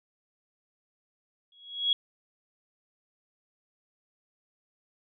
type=tone with exponential growth; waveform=sine; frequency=3327 Hz; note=G#7; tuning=2 cents sharp; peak=-19 dBFS; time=1.52-1.93 s; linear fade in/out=2 ms; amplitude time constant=87 ms; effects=none